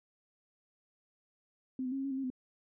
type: tone with pitch steps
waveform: sine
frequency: 259.4 / 252.5 / 270.9 / 269.3 / 275.6 / 263.6 / 269.7 / 254.7 Hz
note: C4 / B3 / C#4 / C#4 / C#4 / C4 / C#4 / C4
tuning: -15 / +39 / -40 / -50 / -10 / +13 / -47 / -46 cents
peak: -33 dBFS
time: 1.79-2.302 s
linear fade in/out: 2 ms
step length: 64 ms
effects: none